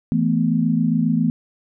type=chord; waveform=sine; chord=E suspended fourth; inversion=none; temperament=just; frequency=164.81 / 219.8 / 247.2 Hz; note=E3 / A3 / B3; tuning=0 / -2 / +2 cents; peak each=-20 dBFS; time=0.12-1.3 s; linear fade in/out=0 ms; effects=none